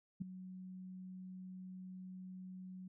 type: tone with ADSR envelope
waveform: sine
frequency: 185.3 Hz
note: F#3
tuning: 3 cents sharp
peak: -34 dBFS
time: 0.2-2.88 s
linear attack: 18 ms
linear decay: 6 ms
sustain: -13 dB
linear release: 6 ms
effects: none